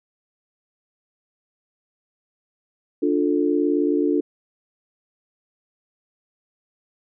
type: chord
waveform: sine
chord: D minor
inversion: none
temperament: just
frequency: 293.7 / 352.4 / 440.5 Hz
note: D4 / F4 / A4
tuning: 0 / +16 / +2 cents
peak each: -20 / -22 / -24 dBFS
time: 3.02-4.21 s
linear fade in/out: 10 ms
effects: none